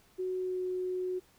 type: tone with pitch glide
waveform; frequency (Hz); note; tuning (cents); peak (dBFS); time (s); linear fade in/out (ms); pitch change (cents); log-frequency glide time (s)
sine; 370 to 367; F#4 to F#4; 0 to -14; -31; 0.18-1.2; 20; -14; 0.38-0.61
effects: pink hiss -64 dBFS RMS until 1.38 s